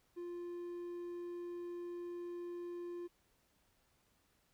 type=tone; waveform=triangle; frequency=349.2 Hz; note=F4; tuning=in tune; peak=-40 dBFS; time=0.16-3.08 s; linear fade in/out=20 ms; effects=pink hiss -75 dBFS RMS until 4.53 s